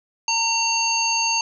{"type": "harmonic tone", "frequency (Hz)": 914, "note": "A#5", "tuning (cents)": -34, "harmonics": [1, 3, 5, 7], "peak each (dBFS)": [-24, -24, -24, -24], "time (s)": [0.28, 1.41], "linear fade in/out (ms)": 2, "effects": []}